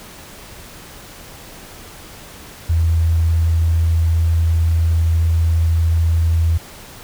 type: tone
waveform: sine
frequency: 82.41 Hz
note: E2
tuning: in tune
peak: -12 dBFS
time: 2.69-6.58 s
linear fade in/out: 10 ms
effects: pink hiss -38 dBFS RMS until 7.03 s

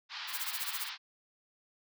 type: band-pass noise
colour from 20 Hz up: white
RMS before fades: -42 dBFS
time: 0.09-0.98 s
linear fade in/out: 50 ms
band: 860 to 4900 Hz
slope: 48 dB/octave
type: noise with tremolo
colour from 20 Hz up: blue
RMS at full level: -35 dBFS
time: 0.27-0.9 s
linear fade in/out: 50 ms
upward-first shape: sine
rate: 15 Hz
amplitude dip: 90%
effects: none

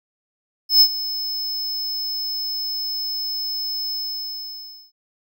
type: tone with ADSR envelope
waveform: square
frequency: 5210 Hz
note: E8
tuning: 21 cents flat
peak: -8 dBFS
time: 0.69-4.92 s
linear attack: 120 ms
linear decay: 68 ms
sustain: -16 dB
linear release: 1000 ms
effects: none

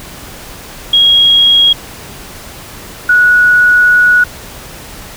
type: tone pair in turn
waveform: sine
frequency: 3288 / 1464.6 Hz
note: G#7 / F#6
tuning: -18 / -18 cents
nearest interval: octave + major second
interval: 1400 cents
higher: first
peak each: -4 dBFS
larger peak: neither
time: 0.93-1.73 / 3.09-4.24 s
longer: second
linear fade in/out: 5 ms
effects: pink hiss -30 dBFS RMS until 5.16 s

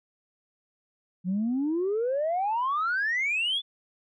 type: exponential sweep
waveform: sine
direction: up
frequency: 174.61 to 3520 Hz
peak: -23 dBFS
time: 1.24-3.62 s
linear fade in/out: 50 ms
effects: tanh soft clip ceiling -21 dBFS

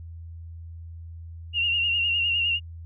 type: tone with vibrato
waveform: sine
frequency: 2794 Hz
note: F7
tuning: in tune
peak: -21 dBFS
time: 1.53-2.6 s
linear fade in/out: 50 ms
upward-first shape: sine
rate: 9.8 Hz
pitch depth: 46 cents each way
effects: added 83 Hz sine -37 dBFS peak until 2.85 s

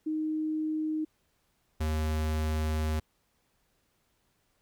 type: tone pair in turn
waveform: sine / square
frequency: 311.1 / 77.78 Hz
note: D#4 / D#2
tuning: 0 / 0 cents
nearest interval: 2 octaves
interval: 2400 cents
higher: first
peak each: -28 dBFS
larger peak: neither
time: 0.06-1.05 / 1.8-3 s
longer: second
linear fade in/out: 10 ms
effects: pink hiss -73 dBFS RMS until 4.61 s

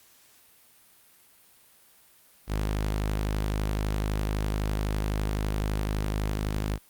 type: tone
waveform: sawtooth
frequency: 51.9 Hz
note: G#1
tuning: in tune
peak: -22 dBFS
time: 2.47-6.79 s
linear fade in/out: 50 ms
effects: white hiss -58 dBFS RMS until 6.89 s + Opus 48 kbps

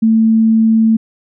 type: tone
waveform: sine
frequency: 222.9 Hz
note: A3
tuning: 23 cents sharp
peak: -7 dBFS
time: 0.02-0.97 s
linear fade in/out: 10 ms
effects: none

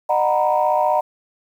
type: chord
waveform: sine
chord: B major seventh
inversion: first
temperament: equal with one note detuned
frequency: 608 / 740 / 932.3 / 987.8 Hz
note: D#5 / F#5 / A#5 / B5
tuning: -40 / 0 / 0 / 0 cents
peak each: -19 / -19 / -19 / -25 dBFS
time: 0.09-1.01 s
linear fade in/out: 10 ms
effects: tanh soft clip ceiling -6 dBFS + 8-bit

